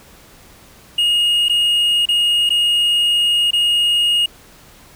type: tone with dropouts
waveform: triangle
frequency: 2863 Hz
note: F7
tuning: 42 cents sharp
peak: -11 dBFS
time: 0.98-4.26 s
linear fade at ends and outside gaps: 5 ms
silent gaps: 1.485-1.495 / 2.056-2.087 / 2.493-2.503 / 3.508-3.531 s
effects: pink hiss -45 dBFS RMS until 4.95 s